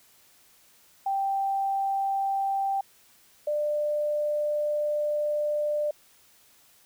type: tone pair in turn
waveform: sine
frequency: 784 / 595.5 Hz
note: G5 / D5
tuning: 0 / +24 cents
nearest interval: perfect fourth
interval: 476 cents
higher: first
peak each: -24 / -24 dBFS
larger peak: neither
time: 1.06-2.81 / 3.47-5.91 s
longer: second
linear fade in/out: 5 ms
effects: white hiss -59 dBFS RMS until 6.85 s